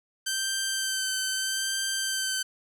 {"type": "tone with vibrato", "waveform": "10% pulse", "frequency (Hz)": 1553, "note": "G6", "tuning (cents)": -17, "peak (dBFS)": -18, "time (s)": [0.26, 2.43], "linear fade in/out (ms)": 10, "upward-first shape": "sine", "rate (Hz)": 0.79, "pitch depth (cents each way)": 19, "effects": []}